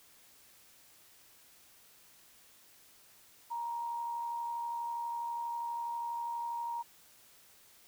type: tone with amplitude modulation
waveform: sine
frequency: 939 Hz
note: A#5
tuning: 12 cents sharp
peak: -33 dBFS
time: 3.5-6.83 s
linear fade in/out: 20 ms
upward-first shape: sine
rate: 72.3 Hz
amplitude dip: 35%
effects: white hiss -61 dBFS RMS until 7.87 s